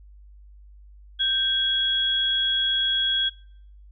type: tone pair together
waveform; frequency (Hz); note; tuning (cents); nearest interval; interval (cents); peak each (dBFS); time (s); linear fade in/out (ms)
sine; 1568 / 3326; G6 / G#7; 0 / +2; octave + minor second; 1302; -30 / -20; 1.19-3.3; 20
effects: noise-tail reverb RT60 0.7 s tail -25 dB re dry + added 50 Hz sine -45 dBFS peak until 3.91 s